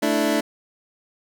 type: chord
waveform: 25% pulse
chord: A suspended fourth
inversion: none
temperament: equal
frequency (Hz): 220 / 293.7 / 329.6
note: A3 / D4 / E4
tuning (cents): 0 / 0 / 0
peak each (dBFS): -21 / -18 / -21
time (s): 0.02-0.41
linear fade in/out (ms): 10
effects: none